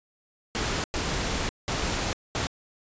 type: noise bursts at uneven times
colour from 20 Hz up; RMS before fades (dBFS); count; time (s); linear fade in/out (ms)
pink; -28; 4; 0.55-0.84 / 0.94-1.49 / 1.68-2.13 / 2.35-2.47; 0
effects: resampled to 16000 Hz